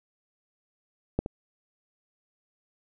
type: clicks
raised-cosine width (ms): 2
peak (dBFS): -11 / -19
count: 2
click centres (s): 1.19 / 1.261
effects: none